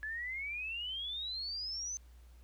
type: exponential sweep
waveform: sine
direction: up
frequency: 1700 to 6230 Hz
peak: -37 dBFS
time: 0.03-1.97 s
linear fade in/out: 0 ms
effects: added 60 Hz sine -54 dBFS peak until 2.43 s + pink hiss -69 dBFS RMS until 2.43 s